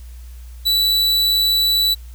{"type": "tone", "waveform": "45% pulse", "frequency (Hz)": 3951, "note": "B7", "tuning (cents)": 0, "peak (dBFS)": -14, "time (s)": [0.65, 1.95], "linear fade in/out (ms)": 20, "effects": ["added 60 Hz sine -33 dBFS peak until 2.14 s", "white hiss -51 dBFS RMS until 2.14 s"]}